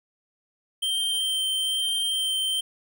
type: tone with vibrato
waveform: square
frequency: 3136 Hz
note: G7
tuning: in tune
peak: -24 dBFS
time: 0.82-2.61 s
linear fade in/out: 10 ms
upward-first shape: sine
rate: 1.1 Hz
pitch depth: 11 cents each way
effects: none